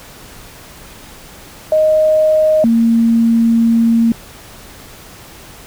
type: tone pair in turn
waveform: sine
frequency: 622.3 / 229.8 Hz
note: D#5 / A#3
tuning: 0 / -25 cents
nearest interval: octave + perfect fourth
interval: 1725 cents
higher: first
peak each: -8 dBFS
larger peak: neither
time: 1.72-2.64 / 2.64-4.12 s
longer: second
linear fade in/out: 2 ms
effects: pink hiss -37 dBFS RMS until 5.66 s